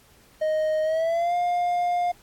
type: tone with pitch glide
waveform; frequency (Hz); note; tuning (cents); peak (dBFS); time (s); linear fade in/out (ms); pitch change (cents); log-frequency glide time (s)
triangle; 622.3 to 706.6; D#5 to F5; 0 to +20; -19; 0.41-2.12; 10; +220; 0.83-1.35
effects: pink hiss -56 dBFS RMS until 2.22 s + AAC 64 kbps